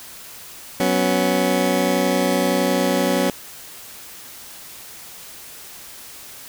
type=chord; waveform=20% pulse; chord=F# suspended fourth; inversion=none; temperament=just; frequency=185 / 246.7 / 277.5 Hz; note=F#3 / B3 / C#4; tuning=0 / -2 / +2 cents; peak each=-17 dBFS; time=0.8-3.3 s; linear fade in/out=2 ms; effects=white hiss -39 dBFS RMS until 6.48 s